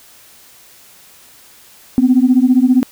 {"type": "beating tone pair", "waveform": "sine", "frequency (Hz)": [246.9, 261.9], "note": ["B3", "C4"], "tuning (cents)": [0, 2], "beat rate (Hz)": 15, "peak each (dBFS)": -10, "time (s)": [1.98, 2.83], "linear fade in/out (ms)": 0, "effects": ["tanh soft clip ceiling -1 dBFS", "white hiss -44 dBFS RMS until 2.91 s"]}